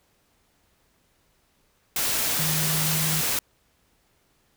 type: tone in noise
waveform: sine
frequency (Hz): 156.1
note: D#3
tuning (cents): +6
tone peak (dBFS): -27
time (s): 2.39-3.21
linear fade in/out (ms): 2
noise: white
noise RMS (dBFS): -25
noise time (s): 1.96-3.39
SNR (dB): -5
effects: pink hiss -66 dBFS RMS until 4.56 s